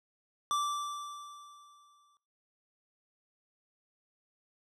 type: tone with exponential decay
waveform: square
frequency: 1169 Hz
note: D6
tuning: 8 cents flat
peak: -28 dBFS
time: 0.51-2.17 s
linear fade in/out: 0 ms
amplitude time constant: 360 ms
effects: noise-tail reverb RT60 0.4 s tail -19 dB re dry + low-pass 9000 Hz 12 dB/octave